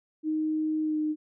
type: tone with pitch glide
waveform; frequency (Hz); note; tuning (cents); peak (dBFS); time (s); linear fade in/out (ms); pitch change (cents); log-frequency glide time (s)
sine; 311.1 to 306.5; D#4 to D#4; 0 to -26; -25; 0.23-1.16; 50; -26; 0.82-0.98
effects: none